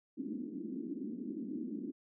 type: band-pass noise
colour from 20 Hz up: white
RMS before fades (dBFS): -41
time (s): 0.17-1.92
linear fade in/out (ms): 20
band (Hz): 210 to 320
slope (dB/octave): 48
effects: none